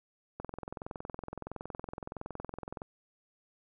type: click train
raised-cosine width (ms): 1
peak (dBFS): -25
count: 53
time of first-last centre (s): 0.4-2.819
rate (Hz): 21.5
effects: none